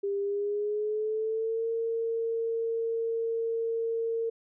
sine tone with pitch glide, 399.8 to 456.6 Hz, G4 to A#4, +34 to -36 cents, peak -27 dBFS, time 0.03-4.3 s, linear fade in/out 10 ms, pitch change +230 cents, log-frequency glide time 0.2-1.67 s, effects none

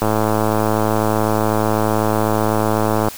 click train, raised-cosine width 1 ms, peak -3 dBFS, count 332, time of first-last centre 0.02-3.085 s, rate 108 Hz, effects white hiss -34 dBFS RMS until 3.17 s

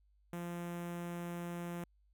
sawtooth tone with notch filter, 173 Hz, F3, 16 cents flat, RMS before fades -42 dBFS, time 0.33-1.84 s, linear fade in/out 2 ms, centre 4500 Hz, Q 1, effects added 50 Hz sine -67 dBFS peak until 2.13 s

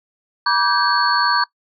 sine tone cluster, 964 / 1161 / 1550 / 1633 / 4417 Hz, B5 / D6 / G6 / G#6 / C#8, -42 / -20 / -20 / -30 / -7 cents, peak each -19 / -19 / -21 / -25 / -21 dBFS, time 0.46-1.44 s, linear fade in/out 5 ms, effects noise-tail reverb RT60 0.1 s tail -21 dB re dry

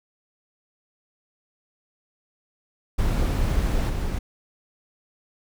brown noise with level steps, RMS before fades -22 / -26 dBFS, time 2.98-4.19 s, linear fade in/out 10 ms, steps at 3.88 s, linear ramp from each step 20 ms, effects none

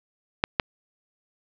clicks, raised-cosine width 0.3 ms, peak -3 dBFS, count 2, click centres 0.439 / 0.598 s, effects low-pass 4000 Hz 12 dB/octave

